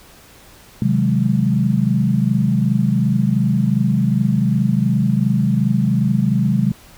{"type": "chord", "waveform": "sine", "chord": "Ab dominant seventh", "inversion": "first", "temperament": "equal", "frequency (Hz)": [130.81, 155.56, 185, 207.7], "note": ["C3", "Eb3", "Gb3", "Ab3"], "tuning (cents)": [0, 0, 0, 0], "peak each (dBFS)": [-18, -22, -19, -18], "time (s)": [0.82, 6.72], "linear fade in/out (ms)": 2, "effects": ["pink hiss -45 dBFS RMS until 6.97 s"]}